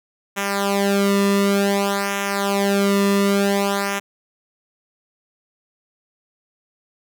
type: tone with flanger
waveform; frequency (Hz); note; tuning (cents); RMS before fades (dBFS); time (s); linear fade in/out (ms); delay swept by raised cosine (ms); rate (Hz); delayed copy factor
sawtooth; 199.3; G3; +29; -19; 0.36-4; 20; 0.22 to 1.32; 0.55; -0.85
effects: none